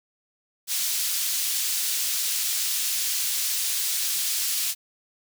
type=high-pass noise; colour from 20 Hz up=pink; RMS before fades=-26 dBFS; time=0.67-4.75 s; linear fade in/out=50 ms; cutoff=4300 Hz; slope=12 dB/octave; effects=none